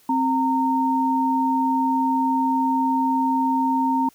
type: tone pair together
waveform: sine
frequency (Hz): 263.4 / 920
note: C4 / A#5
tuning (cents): +12 / -23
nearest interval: octave + minor seventh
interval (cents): 2165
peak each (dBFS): -21 / -20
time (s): 0.09-4.09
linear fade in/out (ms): 5
effects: white hiss -56 dBFS RMS until 4.14 s